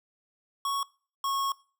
square tone pair in turn, 1108.7 / 1096.6 Hz, C#6 / C#6, 0 / -19 cents, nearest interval unison, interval 19 cents, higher first, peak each -28 dBFS, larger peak neither, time 0.65-0.83 / 1.24-1.52 s, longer second, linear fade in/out 2 ms, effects noise-tail reverb RT60 0.4 s tail -22 dB re dry

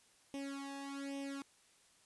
sawtooth tone with flanger, 277.2 Hz, C#4, in tune, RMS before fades -44 dBFS, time 0.34-1.42 s, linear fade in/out 0 ms, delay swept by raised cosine 0.34 to 1.15 ms, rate 1.2 Hz, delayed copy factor +1, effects white hiss -68 dBFS RMS until 2.05 s + resampled to 24000 Hz

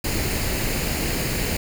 pink noise with comb filter, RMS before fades -24 dBFS, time 0.04-1.57 s, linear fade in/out 5 ms, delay 0.43 ms, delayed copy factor +0.5, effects none

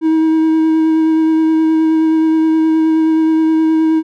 triangle tone with vibrato, 318.7 Hz, D#4, 42 cents sharp, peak -7 dBFS, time 0.01-4.03 s, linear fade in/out 50 ms, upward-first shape sine, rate 9.5 Hz, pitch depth 12 cents each way, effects none

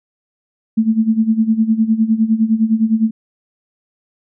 sine tone with tremolo, 221.8 Hz, A3, 14 cents sharp, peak -8 dBFS, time 0.77-3.11 s, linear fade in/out 10 ms, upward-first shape sine, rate 9.8 Hz, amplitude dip 80%, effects none

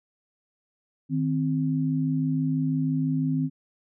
sine tone pair together, 155.55 / 261.6 Hz, D#3 / C4, 0 / 0 cents, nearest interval major sixth, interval 900 cents, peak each -25 dBFS, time 1.09-3.5 s, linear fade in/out 50 ms, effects none

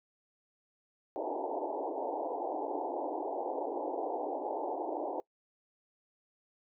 white band-pass noise, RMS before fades -36 dBFS, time 1.16-5.2 s, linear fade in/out 0 ms, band 280 to 910 Hz, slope 96 dB/octave, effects noise-tail reverb RT60 0.1 s tail -22 dB re dry

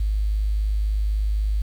sine tone with quantisation, 51.91 Hz, G#1, in tune, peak -19 dBFS, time 0-1.62 s, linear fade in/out 5 ms, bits 8, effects none

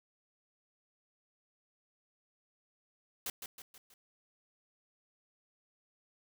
white noise with echo, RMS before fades -38 dBFS, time 3.26-3.3 s, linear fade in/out 2 ms, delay 160 ms, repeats 4, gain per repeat -6 dB, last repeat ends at 3.94 s, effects none

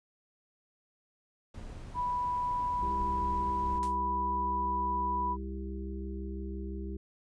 brown noise, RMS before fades -43 dBFS, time 1.54-3.79 s, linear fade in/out 5 ms
sine tone, 985 Hz, B5, 5 cents flat, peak -29 dBFS, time 1.94-5.37 s, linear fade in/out 50 ms
harmonic tone, 65.9 Hz, C2, 13 cents sharp, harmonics 1 / 3 / 5 / 6, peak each -37 / -42 / -44 / -45 dBFS, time 2.82-6.97 s, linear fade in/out 5 ms
white noise with exponential decay, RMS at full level -42 dBFS, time 3.83-3.99 s, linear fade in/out 0 ms, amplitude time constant 33 ms
effects resampled to 22050 Hz

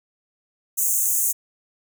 pink high-pass noise, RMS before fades -21 dBFS, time 0.77-1.33 s, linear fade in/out 20 ms, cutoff 6300 Hz, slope 96 dB/octave, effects none

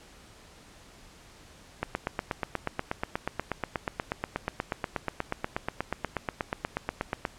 click train, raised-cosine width 0.5 ms, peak -13 dBFS, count 46, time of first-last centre 1.83-7.252 s, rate 8.3 Hz, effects pink hiss -53 dBFS RMS until 7.38 s + low-pass 9000 Hz 12 dB/octave

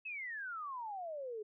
sine exponential sweep, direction down, 2643 to 412 Hz, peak -40 dBFS, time 0.05-1.43 s, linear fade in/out 10 ms, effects none

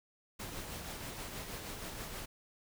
pink noise with tremolo, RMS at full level -42 dBFS, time 0.39-2.26 s, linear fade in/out 10 ms, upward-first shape triangle, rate 6.3 Hz, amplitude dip 40%, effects none

